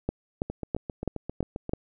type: two click trains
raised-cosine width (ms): 2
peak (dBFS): -13 / -19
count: 6 / 10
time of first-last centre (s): 0.09-1.735 / 0.5-1.694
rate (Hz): 3.04 / 7.54
effects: none